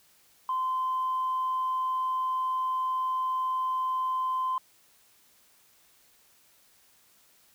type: tone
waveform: sine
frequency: 1033 Hz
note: C6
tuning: 22 cents flat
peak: -25 dBFS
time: 0.49-4.58 s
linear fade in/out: 2 ms
effects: tanh soft clip ceiling -22 dBFS + white hiss -62 dBFS RMS until 7.54 s